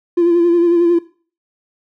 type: tone with vibrato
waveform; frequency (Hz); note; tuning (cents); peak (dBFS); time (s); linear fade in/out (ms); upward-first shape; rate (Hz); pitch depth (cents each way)
triangle; 343.5; F4; -29; -6; 0.17-0.99; 10; sine; 11; 37
effects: noise-tail reverb RT60 0.4 s tail -21 dB re dry + tanh soft clip ceiling -6 dBFS